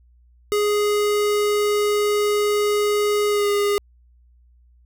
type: tone with pitch glide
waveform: square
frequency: 415.3 to 408.6 Hz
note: G#4 to G#4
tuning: 0 to -28 cents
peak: -18 dBFS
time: 0.52-3.78 s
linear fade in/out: 0 ms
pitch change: -28 cents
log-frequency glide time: 3.29-3.48 s
effects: added 60 Hz sine -51 dBFS peak until 4.85 s